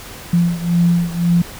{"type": "beating tone pair", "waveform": "sine", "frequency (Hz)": [171.8, 173.7], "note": ["F3", "F3"], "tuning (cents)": [-28, -9], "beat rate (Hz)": 1.9, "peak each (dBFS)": [-14, -17], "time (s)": [0.33, 1.42], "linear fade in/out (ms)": 5, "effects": ["pink hiss -34 dBFS RMS until 1.59 s"]}